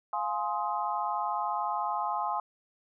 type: chord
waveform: sine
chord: F minor seventh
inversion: none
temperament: just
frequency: 698.5 / 838.1 / 1047.7 / 1257.2 Hz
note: F5 / Ab5 / C6 / Eb6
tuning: 0 / +16 / +2 / +18 cents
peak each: -36 / -32 / -33 / -36 dBFS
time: 0.13-2.4 s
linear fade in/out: 2 ms
effects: none